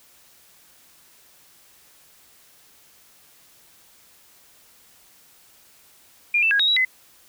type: tone with pitch steps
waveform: sine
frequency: 2410 / 2654 / 1641 / 3781 / 3888 / 2034 Hz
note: D7 / E7 / G#6 / A#7 / B7 / C7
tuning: +44 / +11 / -21 / +24 / -28 / -50 cents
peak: -16 dBFS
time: 6.34-6.85 s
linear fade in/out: 5 ms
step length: 85 ms
effects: white hiss -54 dBFS RMS until 7.28 s